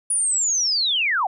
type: linear sweep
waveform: sine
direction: down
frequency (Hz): 9820 to 683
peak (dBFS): -18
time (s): 0.1-1.27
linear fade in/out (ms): 5
effects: none